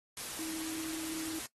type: tone in noise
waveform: sine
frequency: 320.3 Hz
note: E4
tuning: 50 cents flat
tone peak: -38 dBFS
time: 0.39-1.39 s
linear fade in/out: 2 ms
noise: white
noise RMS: -41 dBFS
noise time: 0.17-1.46 s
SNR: 0 dB
effects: noise-tail reverb RT60 0.1 s tail -18 dB re dry + AAC 32 kbps